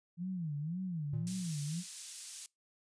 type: tone with vibrato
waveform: sine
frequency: 164.81 Hz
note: E3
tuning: in tune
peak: -35 dBFS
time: 0.17-1.84 s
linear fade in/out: 50 ms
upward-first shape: sine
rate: 1.9 Hz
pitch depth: 230 cents each way
type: tone with exponential decay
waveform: triangle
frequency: 116.54 Hz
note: A#2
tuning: in tune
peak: -32 dBFS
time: 1.13-1.64 s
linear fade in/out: 5 ms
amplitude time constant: 110 ms
type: high-pass noise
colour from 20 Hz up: pink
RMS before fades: -45 dBFS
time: 1.27-2.46 s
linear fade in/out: 0 ms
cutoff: 5600 Hz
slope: 12 dB/octave
effects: noise-tail reverb RT60 0.2 s tail -24 dB re dry + resampled to 22050 Hz